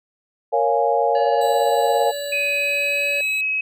sine chord, Bb minor seventh, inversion none, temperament equal, 466.2 / 554.4 / 698.5 / 830.6 Hz, Bb4 / Db5 / F5 / Ab5, 0 / 0 / 0 / 0 cents, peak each -21 dBFS, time 0.52-2.12 s, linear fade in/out 20 ms
harmonic tone, 572 Hz, D5, 46 cents flat, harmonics 1 / 3 / 5 / 7 / 8, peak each -26 / -36 / -40 / -43 / -44 dBFS, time 1.15-3.21 s, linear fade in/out 2 ms
25% pulse tone, 3951 Hz, B7, in tune, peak -28 dBFS, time 1.41-3.41 s, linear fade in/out 5 ms
sine tone with pitch glide, 2508 to 2555 Hz, D#7 to D#7, +13 to +45 cents, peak -19 dBFS, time 2.32-3.61 s, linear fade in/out 5 ms, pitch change +32 cents, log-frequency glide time 2.47-3.26 s
effects none

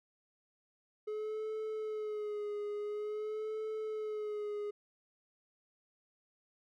triangle tone with vibrato, 424.7 Hz, G#4, 39 cents sharp, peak -34 dBFS, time 1.07-4.71 s, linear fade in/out 10 ms, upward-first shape sine, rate 0.48 Hz, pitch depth 43 cents each way, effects none

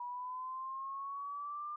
sine linear sweep, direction up, 967 to 1200 Hz, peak -39 dBFS, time 0-1.76 s, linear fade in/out 5 ms, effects none

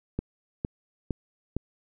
click train, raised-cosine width 3 ms, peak -15 dBFS, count 4, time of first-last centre 0.19-1.566 s, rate 2.18 Hz, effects none

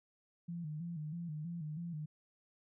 sine tone with vibrato, 161.3 Hz, E3, 37 cents flat, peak -39 dBFS, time 0.48-2.06 s, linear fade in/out 10 ms, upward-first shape square, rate 3.1 Hz, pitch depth 100 cents each way, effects none

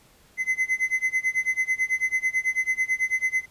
triangle tone with tremolo, 2045 Hz, C7, 40 cents flat, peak -17 dBFS, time 0.37-3.46 s, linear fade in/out 50 ms, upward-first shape sine, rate 9.1 Hz, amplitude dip 95%, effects pink hiss -57 dBFS RMS until 3.5 s + resampled to 32000 Hz

